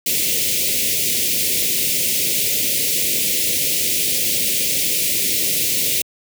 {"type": "band-stop noise", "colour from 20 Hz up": "white", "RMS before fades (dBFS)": -19, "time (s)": [0.06, 6.02], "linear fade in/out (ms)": 5, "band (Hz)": [570, 2100], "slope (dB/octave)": 48, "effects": ["high-pass 80 Hz 12 dB/octave"]}